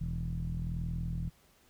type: tone with low-pass filter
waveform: sawtooth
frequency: 41.17 Hz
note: E1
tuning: 1 cent flat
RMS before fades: -35 dBFS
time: 0-1.3 s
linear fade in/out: 20 ms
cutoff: 150 Hz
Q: 9.4
effects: pink hiss -65 dBFS RMS until 1.69 s